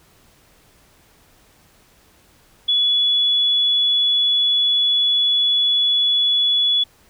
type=tone; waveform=sine; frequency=3408 Hz; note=G#7; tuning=44 cents sharp; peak=-14 dBFS; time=2.68-6.84 s; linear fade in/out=10 ms; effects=pink hiss -54 dBFS RMS until 7.09 s